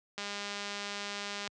click train, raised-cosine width 0.2 ms, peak -21 dBFS, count 264, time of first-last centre 0.18-1.476 s, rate 203 Hz, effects high-pass 80 Hz 12 dB/octave + resampled to 22050 Hz

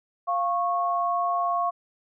sine tone pair together, 698.1 / 1100 Hz, F5 / C#6, -1 / -14 cents, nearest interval minor sixth, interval 787 cents, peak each -25 dBFS, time 0.27-1.71 s, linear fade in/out 20 ms, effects none

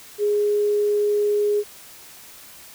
sine tone, 414.8 Hz, G#4, 2 cents flat, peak -17 dBFS, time 0.18-1.64 s, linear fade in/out 50 ms, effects white hiss -44 dBFS RMS until 2.74 s

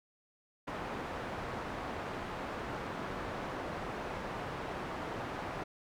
white low-pass noise, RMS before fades -40 dBFS, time 0.67-5.64 s, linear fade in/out 10 ms, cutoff 1100 Hz, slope 12 dB/octave, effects none

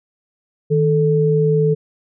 sine tone pair together, 156.45 / 437.8 Hz, D#3 / A4, +10 / -9 cents, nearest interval octave + tritone, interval 1781 cents, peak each -15 dBFS, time 0.7-1.75 s, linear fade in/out 20 ms, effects none

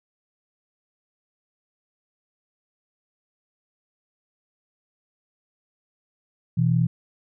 sine tone pair together, 124.18 / 164.81 Hz, B2 / E3, +10 / 0 cents, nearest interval perfect fourth, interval 490 cents, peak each -20 dBFS, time 6.57-6.87 s, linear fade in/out 10 ms, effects none

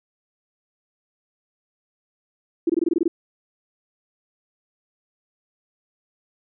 sine tone bursts, 336.1 Hz, E4, 34 cents sharp, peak -15 dBFS, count 9, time 2.67-3.08 s, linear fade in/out 5 ms, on 26 ms, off 22 ms, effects none

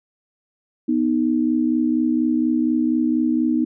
sine tone pair together, 246.9 / 311.1 Hz, B3 / D#4, 0 / 0 cents, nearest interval major third, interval 400 cents, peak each -19 dBFS, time 0.88-3.65 s, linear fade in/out 10 ms, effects none

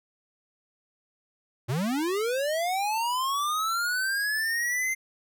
square linear sweep, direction up, 109.1 to 2093 Hz, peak -26 dBFS, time 1.68-4.95 s, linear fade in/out 20 ms, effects none

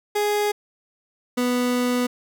30% pulse tone pair in turn, 415.3 / 246.9 Hz, G#4 / B3, 0 / 0 cents, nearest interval major sixth, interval 900 cents, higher first, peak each -17 dBFS, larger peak neither, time 0.15-0.52 / 1.37-2.07 s, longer second, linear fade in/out 10 ms, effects none

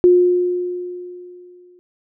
sine tone with exponential decay, 357.4 Hz, F4, 40 cents sharp, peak -6 dBFS, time 0.04-1.79 s, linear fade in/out 0 ms, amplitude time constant 380 ms, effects none

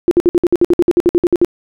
sine tone bursts, 348.6 Hz, F4, 3 cents flat, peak -6 dBFS, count 16, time 0.08-1.447 s, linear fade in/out 0 ms, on 32 ms, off 57 ms, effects none

